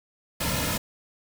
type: noise with comb filter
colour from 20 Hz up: pink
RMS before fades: -27 dBFS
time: 0.4-0.78 s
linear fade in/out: 10 ms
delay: 2.6 ms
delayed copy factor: -0.85
effects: none